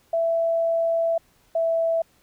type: tone pair in turn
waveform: sine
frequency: 664 / 659.8 Hz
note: E5 / E5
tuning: +12 / +1 cents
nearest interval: unison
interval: 11 cents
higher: first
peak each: -19 dBFS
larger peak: neither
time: 0.13-1.18 / 1.55-2.02 s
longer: first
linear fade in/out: 5 ms
effects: pink hiss -61 dBFS RMS until 2.22 s